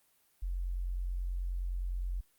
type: tone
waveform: sine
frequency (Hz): 44.76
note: F1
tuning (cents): +43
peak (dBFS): -32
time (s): 0.42-2.21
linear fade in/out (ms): 10
effects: white hiss -70 dBFS RMS until 2.38 s + Opus 32 kbps